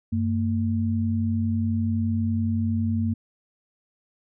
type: tone pair together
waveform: sine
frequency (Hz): 95.5 / 227.4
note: G2 / A#3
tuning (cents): -45 / -43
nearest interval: octave + minor third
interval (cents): 1502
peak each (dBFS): -24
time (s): 0.12-3.14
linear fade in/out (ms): 10
effects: none

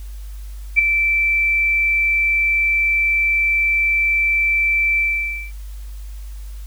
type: tone with ADSR envelope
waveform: sine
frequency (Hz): 2332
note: D7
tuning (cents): -13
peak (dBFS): -6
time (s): 0.76-5.52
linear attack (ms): 29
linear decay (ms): 8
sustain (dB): -8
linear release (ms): 540
effects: added 50 Hz sine -29 dBFS peak until 6.66 s + white hiss -49 dBFS RMS until 6.66 s

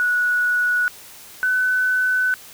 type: tone pair in turn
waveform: sine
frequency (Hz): 1468 / 1505.8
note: F#6 / F#6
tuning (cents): -14 / +30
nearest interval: unison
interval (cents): 44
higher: second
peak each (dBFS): -16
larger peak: neither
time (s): 0-0.88 / 1.43-2.34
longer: second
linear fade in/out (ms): 0
effects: white hiss -42 dBFS RMS until 2.53 s

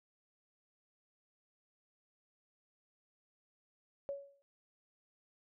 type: tone with exponential decay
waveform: sine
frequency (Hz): 560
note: C#5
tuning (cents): +18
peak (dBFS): -34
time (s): 4.09-4.42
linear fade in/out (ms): 0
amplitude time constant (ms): 70
effects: noise-tail reverb RT60 0.3 s tail -21 dB re dry

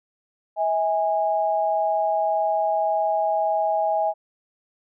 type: tone pair together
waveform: sine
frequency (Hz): 645 / 823.2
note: E5 / G#5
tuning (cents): -38 / -16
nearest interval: major third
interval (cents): 422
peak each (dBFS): -22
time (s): 0.56-4.14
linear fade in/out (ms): 50
effects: none

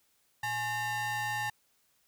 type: ring-modulated tone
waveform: square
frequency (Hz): 479.1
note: A#4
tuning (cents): +47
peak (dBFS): -29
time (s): 0.43-1.5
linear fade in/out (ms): 5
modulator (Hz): 1320
effects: white hiss -71 dBFS RMS until 2.07 s

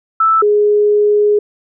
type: tone pair in turn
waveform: sine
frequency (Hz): 1318.5 / 416.3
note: E6 / G#4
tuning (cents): 0 / +4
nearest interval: octave + minor sixth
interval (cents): 1996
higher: first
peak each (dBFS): -8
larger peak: neither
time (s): 0.2-0.42 / 0.42-1.39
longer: second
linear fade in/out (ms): 5
effects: none

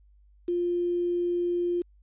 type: tone with quantisation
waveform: sine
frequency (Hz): 350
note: F4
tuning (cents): +4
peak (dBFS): -24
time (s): 0.48-1.82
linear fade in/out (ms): 5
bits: 8
effects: added 50 Hz sine -55 dBFS peak until 2.02 s + resampled to 8000 Hz

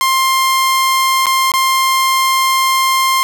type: tone with dropouts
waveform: sawtooth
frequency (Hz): 1056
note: C6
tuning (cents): +16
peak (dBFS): -7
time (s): 0.01-3.23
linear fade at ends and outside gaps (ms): 0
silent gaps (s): 1.258-1.267 / 1.518-1.538
effects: none

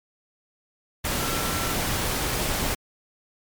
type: tone in noise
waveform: sine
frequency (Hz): 1346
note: E6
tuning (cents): +36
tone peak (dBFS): -34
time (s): 1.19-1.74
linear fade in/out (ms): 10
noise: pink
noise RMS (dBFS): -26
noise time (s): 1.04-2.75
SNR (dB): -11
effects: MP3 96 kbps

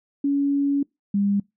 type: tone pair in turn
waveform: sine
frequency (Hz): 281.5 / 200.9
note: C#4 / G3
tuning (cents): +27 / +43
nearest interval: tritone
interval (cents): 584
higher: first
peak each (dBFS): -18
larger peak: neither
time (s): 0.24-0.83 / 1.14-1.4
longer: first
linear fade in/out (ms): 5
effects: noise-tail reverb RT60 0.2 s tail -25 dB re dry

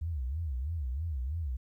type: tone with vibrato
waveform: sine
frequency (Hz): 72.4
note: D2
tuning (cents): -24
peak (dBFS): -31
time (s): 0.01-1.57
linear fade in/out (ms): 10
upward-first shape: sine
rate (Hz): 3.1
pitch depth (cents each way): 280
effects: 12-bit

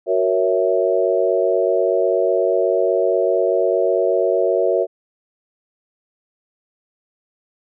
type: chord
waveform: sine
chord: F# dominant seventh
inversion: none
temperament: equal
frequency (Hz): 370 / 466.2 / 554.4 / 659.3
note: F#4 / A#4 / C#5 / E5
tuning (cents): 0 / 0 / 0 / 0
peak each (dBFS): -20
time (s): 0.06-4.87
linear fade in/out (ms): 50
effects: none

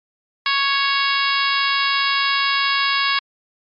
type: harmonic tone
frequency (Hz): 554.4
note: C#5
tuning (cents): 0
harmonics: 2 / 3 / 4 / 5 / 6 / 7 / 8 / 9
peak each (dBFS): -21 / -23 / -24 / -25 / -26 / -26 / -27 / -28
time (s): 0.46-3.19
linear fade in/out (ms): 2
effects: MP3 32 kbps

